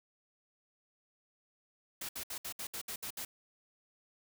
white noise bursts, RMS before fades -41 dBFS, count 9, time 2.01-3.25 s, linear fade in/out 5 ms, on 80 ms, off 65 ms, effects none

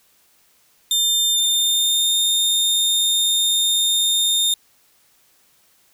sawtooth tone with pitch glide, 3600 to 3648 Hz, A7 to A#7, +39 to -38 cents, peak -13 dBFS, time 0.91-4.54 s, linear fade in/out 2 ms, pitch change +23 cents, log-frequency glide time 1.31-2.13 s, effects white hiss -58 dBFS RMS until 5.93 s

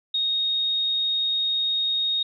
sine tone, 3729 Hz, A#7, in tune, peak -21 dBFS, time 0.14-2.23 s, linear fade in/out 5 ms, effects none

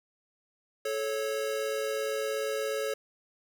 square tone pair together, 433.9 / 551 Hz, A4 / C#5, -24 / -11 cents, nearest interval major third, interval 413 cents, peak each -33 / -33 dBFS, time 0.85-2.94 s, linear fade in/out 5 ms, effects none

